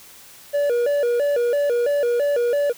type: tone with vibrato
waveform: triangle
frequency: 525 Hz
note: C5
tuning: 6 cents sharp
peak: -15 dBFS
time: 0.53-2.73 s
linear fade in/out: 20 ms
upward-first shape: square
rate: 3 Hz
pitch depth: 160 cents each way
effects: white hiss -45 dBFS RMS until 2.77 s